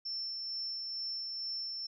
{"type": "tone with tremolo", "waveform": "sine", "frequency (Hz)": 5370, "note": "E8", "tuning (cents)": 31, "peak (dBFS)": -35, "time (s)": [0.05, 1.87], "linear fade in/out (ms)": 10, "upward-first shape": "sine", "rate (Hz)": 2.2, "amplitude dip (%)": 25, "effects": []}